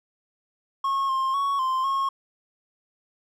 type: tone with pitch steps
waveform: triangle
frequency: 1090 / 1061 / 1113 / 1044 / 1087 Hz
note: C#6 / C6 / C#6 / C6 / C#6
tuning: -29 / +24 / +7 / -4 / -34 cents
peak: -20 dBFS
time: 0.84-2.09 s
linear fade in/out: 5 ms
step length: 250 ms
effects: none